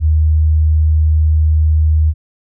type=tone; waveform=sine; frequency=77.8 Hz; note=D#2; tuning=in tune; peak=-8 dBFS; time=0-2.14 s; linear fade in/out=50 ms; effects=none